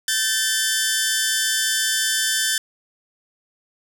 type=tone pair together; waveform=10% pulse; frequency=1542.9 / 1760 Hz; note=G6 / A6; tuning=-28 / 0 cents; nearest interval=major second; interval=228 cents; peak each=-14 / -12 dBFS; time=0.08-2.58 s; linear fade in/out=2 ms; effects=none